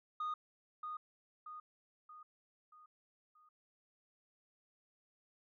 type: tone with echo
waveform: sine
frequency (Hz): 1234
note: D#6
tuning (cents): -15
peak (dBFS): -34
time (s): 0.2-0.34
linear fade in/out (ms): 5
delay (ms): 630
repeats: 5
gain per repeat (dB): -6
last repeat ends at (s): 3.49
effects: tanh soft clip ceiling -35 dBFS